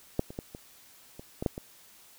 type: clicks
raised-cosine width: 2 ms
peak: -12 / -28 / -21 / -27 / -29 / -19 / -12 / -23 dBFS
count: 8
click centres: 0.194 / 0.305 / 0.389 / 0.549 / 1.195 / 1.425 / 1.462 / 1.579 s
effects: white hiss -56 dBFS RMS until 2.18 s